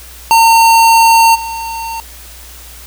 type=tone with level steps; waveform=square; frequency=911 Hz; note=A#5; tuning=40 cents flat; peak=-5 / -20 dBFS; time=0.31-2 s; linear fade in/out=0 ms; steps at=1.34 s; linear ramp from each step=20 ms; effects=added 60 Hz sine -35 dBFS peak until 2.86 s + white hiss -35 dBFS RMS until 2.86 s